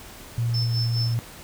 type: tone with pitch glide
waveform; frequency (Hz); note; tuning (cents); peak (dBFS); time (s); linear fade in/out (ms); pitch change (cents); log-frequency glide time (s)
sine; 117.5 to 116.76; A#2 to A#2; +14 to +3; -21; 0.38-1.19; 0; -11; 0.54-0.74
type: tone with tremolo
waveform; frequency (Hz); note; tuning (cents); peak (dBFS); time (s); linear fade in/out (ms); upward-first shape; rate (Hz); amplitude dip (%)
sine; 5280; E8; +2; -26; 0.54-1.14; 2; sine; 4.8; 75
effects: pink hiss -43 dBFS RMS until 1.43 s